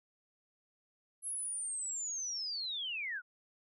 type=linear sweep; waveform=sine; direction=down; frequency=10920 to 1381 Hz; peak=-36 dBFS; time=1.22-3.22 s; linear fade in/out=50 ms; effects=none